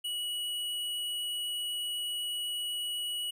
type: tone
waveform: square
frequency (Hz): 2927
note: F#7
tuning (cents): -19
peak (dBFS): -33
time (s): 0.04-3.31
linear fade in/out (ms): 10
effects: none